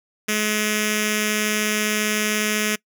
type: tone with notch filter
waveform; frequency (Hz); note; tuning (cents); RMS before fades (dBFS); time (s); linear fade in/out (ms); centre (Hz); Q
5% pulse; 212.7; G#3; +42; -22; 0.28-2.76; 10; 880; 0.51
effects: noise-tail reverb RT60 0.1 s tail -24 dB re dry